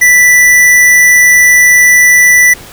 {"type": "tone", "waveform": "square", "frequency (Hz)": 1975.5, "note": "B6", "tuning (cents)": 0, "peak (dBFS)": -3, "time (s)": [0.01, 2.54], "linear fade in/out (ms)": 10, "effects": ["pink hiss -31 dBFS RMS until 2.72 s"]}